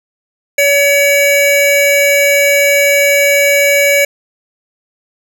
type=tone pair together; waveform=square; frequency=567 / 2268 Hz; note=C#5 / C#7; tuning=+39 / +39 cents; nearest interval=2 octaves; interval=2400 cents; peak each=-11 dBFS; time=0.58-4.05 s; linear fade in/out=5 ms; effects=none